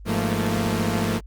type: tone cluster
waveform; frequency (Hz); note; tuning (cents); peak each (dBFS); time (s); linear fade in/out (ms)
sawtooth; 102.3 / 173 / 217.2 / 231.6; G#2 / F3 / A3 / A#3; -26 / -16 / -22 / -11; -23; 0.05-1.21; 50
effects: added 50 Hz sine -38 dBFS peak until 1.26 s + Opus 32 kbps